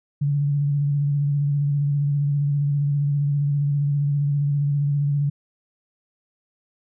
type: tone with vibrato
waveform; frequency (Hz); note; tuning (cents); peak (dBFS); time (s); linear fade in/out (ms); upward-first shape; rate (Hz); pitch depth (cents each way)
sine; 143.5; D3; -40; -18; 0.21-5.3; 10; square; 15; 24
effects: none